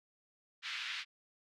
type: band-pass noise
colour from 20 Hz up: white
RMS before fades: -41 dBFS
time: 0.62-1.05 s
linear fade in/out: 50 ms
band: 1500 to 3700 Hz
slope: 24 dB/octave
effects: none